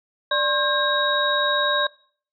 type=tone cluster; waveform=sine; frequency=588 / 1070 / 1606 / 3806 Hz; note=D5 / C6 / G6 / A#7; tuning=+2 / +38 / +41 / +35 cents; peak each=-24 dBFS; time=0.31-1.87 s; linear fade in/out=5 ms; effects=noise-tail reverb RT60 0.5 s tail -22 dB re dry